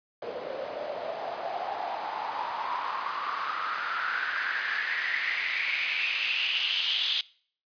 white noise with band-pass filter sweep, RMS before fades -31 dBFS, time 0.22-7.21 s, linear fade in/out 2 ms, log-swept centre 500 to 3400 Hz, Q 6, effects noise-tail reverb RT60 0.5 s tail -22 dB re dry + resampled to 11025 Hz

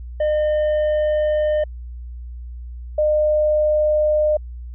triangle / sine tone pair in turn, 607 / 607 Hz, D#5 / D#5, -43 / -43 cents, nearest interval unison, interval 0 cents, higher neither, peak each -14 dBFS, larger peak neither, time 0.2-1.64 / 2.98-4.37 s, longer first, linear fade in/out 5 ms, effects added 60 Hz sine -30 dBFS peak until 4.74 s + resampled to 8000 Hz

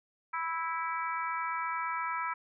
harmonic tone, 328.6 Hz, E4, 5 cents flat, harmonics 3 / 4 / 5 / 6 / 7, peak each -35 / -35 / -42 / -44 / -41 dBFS, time 0.33-2.34 s, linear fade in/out 10 ms, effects none

